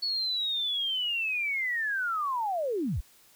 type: linear sweep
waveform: sine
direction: down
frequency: 4435 to 34.65 Hz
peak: -27 dBFS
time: 0.02-3.01 s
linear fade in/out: 10 ms
effects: white hiss -59 dBFS RMS until 3.35 s